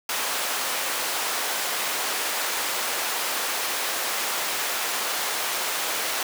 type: high-pass noise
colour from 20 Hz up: pink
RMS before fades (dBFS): -27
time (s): 0.09-6.23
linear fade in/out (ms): 2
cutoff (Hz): 690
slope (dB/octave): 12
effects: none